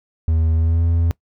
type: tone with pitch glide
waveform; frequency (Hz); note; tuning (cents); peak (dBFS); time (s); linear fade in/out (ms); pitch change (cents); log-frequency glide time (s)
triangle; 80.6 to 83.88; E2 to E2; -38 to +31; -12; 0.28-1.11; 0; +69; 0.54-0.84
effects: noise-tail reverb RT60 0.1 s tail -22 dB re dry